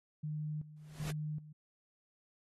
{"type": "tone with tremolo", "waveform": "sine", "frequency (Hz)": 152.1, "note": "D#3", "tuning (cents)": -39, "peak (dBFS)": -36, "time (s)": [0.23, 1.53], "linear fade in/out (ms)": 10, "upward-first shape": "square", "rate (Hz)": 1.3, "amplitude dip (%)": 80}
{"type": "noise with exponential growth", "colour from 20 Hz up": "pink", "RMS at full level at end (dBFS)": -41, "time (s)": [0.76, 1.11], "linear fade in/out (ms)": 5, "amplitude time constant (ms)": 76}
{"effects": ["AAC 32 kbps"]}